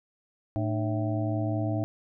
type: harmonic tone with a mistuned harmonic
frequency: 110 Hz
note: A2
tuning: in tune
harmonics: 1 / 2 / 3 / 5 / 6 / 7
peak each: -28 / -38 / -31 / -41 / -34 / -41 dBFS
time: 0.56-1.84 s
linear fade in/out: 0 ms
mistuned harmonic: 3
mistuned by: -140 cents
effects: none